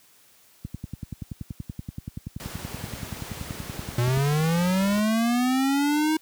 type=click train; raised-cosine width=5 ms; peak=-19 dBFS; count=38; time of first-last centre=0.65-4.174 s; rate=10.5 Hz
type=noise; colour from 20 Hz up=pink; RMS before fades=-38 dBFS; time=2.4-5 s; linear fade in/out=0 ms
type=linear sweep; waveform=square; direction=up; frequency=117.4 to 316.9 Hz; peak=-21 dBFS; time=3.98-6.17 s; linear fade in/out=5 ms
effects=white hiss -57 dBFS RMS until 6.21 s + high-pass 60 Hz 12 dB/octave